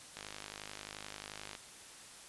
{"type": "click train", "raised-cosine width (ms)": 0.2, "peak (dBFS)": -26, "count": 72, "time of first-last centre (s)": [0.17, 1.551], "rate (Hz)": 51.4, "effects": ["white hiss -53 dBFS RMS until 2.28 s", "resampled to 24000 Hz"]}